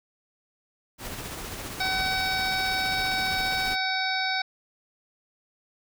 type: noise with tremolo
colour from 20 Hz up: pink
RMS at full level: -35 dBFS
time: 0.98-3.77 s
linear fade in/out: 50 ms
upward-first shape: sine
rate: 15 Hz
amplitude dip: 30%
type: harmonic tone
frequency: 757 Hz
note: F#5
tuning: 39 cents sharp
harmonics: 1 / 2 / 3 / 5 / 6 / 7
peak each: -30 / -30 / -31 / -32 / -35 / -35 dBFS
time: 1.8-4.42 s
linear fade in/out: 5 ms
effects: none